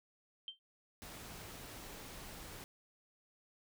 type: tone with exponential decay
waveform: sine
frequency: 3136 Hz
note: G7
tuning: in tune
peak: -38 dBFS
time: 0.48-0.59 s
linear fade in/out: 1 ms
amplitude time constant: 22 ms
type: noise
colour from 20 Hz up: pink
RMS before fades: -50 dBFS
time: 1.02-2.64 s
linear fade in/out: 0 ms
effects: none